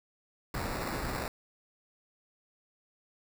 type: noise with sample-and-hold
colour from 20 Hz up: pink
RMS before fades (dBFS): -35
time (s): 0.54-1.28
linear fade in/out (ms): 2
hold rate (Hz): 3150
effects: none